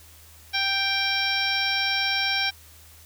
harmonic tone with a mistuned harmonic, 784 Hz, G5, in tune, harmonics 1 / 2 / 3 / 4 / 5 / 6 / 7, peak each -32 / -29 / -27 / -30 / -30 / -36 / -29 dBFS, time 0.53-2.51 s, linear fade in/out 20 ms, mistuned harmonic 4, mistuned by +29 cents, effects added 79 Hz sine -51 dBFS peak until 3.05 s + white hiss -51 dBFS RMS until 3.05 s

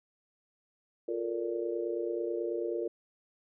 sine chord, Bb major seventh, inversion second, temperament just, 349.6 / 437 / 466.2 / 582.7 Hz, F4 / A4 / Bb4 / D5, +2 / -12 / 0 / -14 cents, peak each -34 / -40 / -35 / -40 dBFS, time 1.08-2.88 s, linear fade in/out 5 ms, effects none

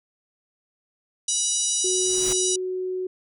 harmonic tone, 974 Hz, B5, 24 cents flat, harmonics 3 / 4 / 5 / 6 / 7 / 8 / 9 / 10, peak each -36 / -30 / -36 / -25 / -29 / -33 / -30 / -31 dBFS, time 1.28-2.56 s, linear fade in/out 5 ms
pink noise with exponential growth, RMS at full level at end -31 dBFS, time 1.77-2.33 s, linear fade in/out 5 ms, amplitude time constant 120 ms
sine tone, 370 Hz, F#4, in tune, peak -25 dBFS, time 1.84-3.07 s, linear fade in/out 5 ms
effects none

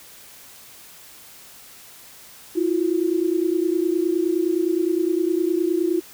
sine tone pair together, 329.6 / 359.3 Hz, E4 / F4, 0 / +49 cents, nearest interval minor second, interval 149 cents, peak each -21 dBFS, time 2.55-6.01 s, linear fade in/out 20 ms, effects white hiss -45 dBFS RMS until 6.13 s

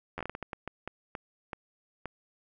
slowing click train, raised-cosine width 0.5 ms, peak -21 dBFS, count 14, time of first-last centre 0.18-2.057 s, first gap 11 ms, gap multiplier 1.38, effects none

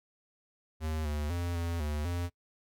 square tone with pitch steps, 78.5 / 74.5 / 86.9 / 84.9 / 74.9 / 87.3 Hz, D#2 / D2 / F2 / F2 / D2 / F2, +16 / +25 / -8 / -48 / +35 / 0 cents, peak -32 dBFS, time 0.8-2.3 s, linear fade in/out 50 ms, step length 250 ms, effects noise-tail reverb RT60 0.1 s tail -22 dB re dry

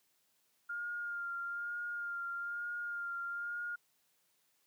sine tone with vibrato, 1407 Hz, F6, 12 cents sharp, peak -37 dBFS, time 0.69-3.76 s, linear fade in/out 10 ms, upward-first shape sine, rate 1.1 Hz, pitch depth 23 cents each way, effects white hiss -75 dBFS RMS until 4.66 s + high-pass 100 Hz 12 dB/octave

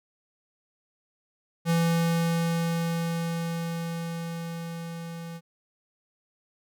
square tone with level ramp, 167.3 Hz, E3, 26 cents sharp, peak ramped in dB -21 to -37 dBFS, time 1.65-5.41 s, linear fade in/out 50 ms, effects none

